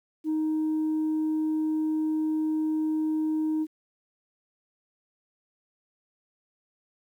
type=tone; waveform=sine; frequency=311.9 Hz; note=D#4; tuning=4 cents sharp; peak=-22 dBFS; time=0.24-3.67 s; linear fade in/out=50 ms; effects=tanh soft clip ceiling -22 dBFS + 10-bit

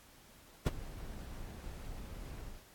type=noise with ADSR envelope; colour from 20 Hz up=brown; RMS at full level=-24 dBFS; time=0.66-2.67 s; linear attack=7 ms; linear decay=30 ms; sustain=-21 dB; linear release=250 ms; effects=pink hiss -60 dBFS RMS until 2.74 s + AAC 64 kbps

